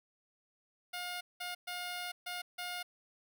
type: tone bursts at uneven times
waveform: 10% pulse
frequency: 713 Hz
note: F5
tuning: 36 cents sharp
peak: -30 dBFS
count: 5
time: 0.93-1.21 / 1.4-1.55 / 1.67-2.12 / 2.26-2.42 / 2.58-2.83 s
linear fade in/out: 10 ms
effects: none